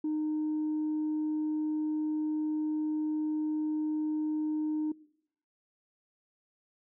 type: tone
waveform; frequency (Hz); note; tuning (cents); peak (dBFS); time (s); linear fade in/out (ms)
sine; 307.1; D#4; -23; -27; 0.04-4.92; 5
effects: noise-tail reverb RT60 0.7 s tail -21 dB re dry + tanh soft clip ceiling -26 dBFS